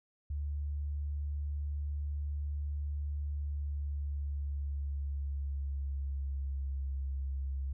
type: tone with pitch glide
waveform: sine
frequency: 72.7 to 67.83 Hz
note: D2 to C#2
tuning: -17 to -37 cents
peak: -33 dBFS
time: 0.3-7.73 s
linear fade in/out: 5 ms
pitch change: -120 cents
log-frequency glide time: 3.26-6.95 s
effects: none